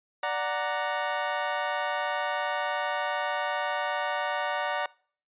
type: chord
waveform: 25% pulse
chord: D augmented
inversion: none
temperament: equal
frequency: 587.3 / 740 / 932.3 Hz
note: D5 / F#5 / A#5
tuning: 0 / 0 / 0 cents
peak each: -28 dBFS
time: 0.23-4.86 s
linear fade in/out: 2 ms
effects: noise-tail reverb RT60 0.5 s tail -24 dB re dry + resampled to 8000 Hz